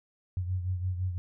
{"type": "beating tone pair", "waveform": "sine", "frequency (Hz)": [90.9, 96.8], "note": ["F#2", "G2"], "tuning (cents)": [-30, -21], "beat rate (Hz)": 5.9, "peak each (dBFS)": [-29, -37], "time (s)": [0.37, 1.18], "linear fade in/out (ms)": 0, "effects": []}